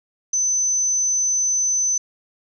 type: tone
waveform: sine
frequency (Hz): 6090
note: F#8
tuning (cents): +49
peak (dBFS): -17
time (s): 0.33-1.98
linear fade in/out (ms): 5
effects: none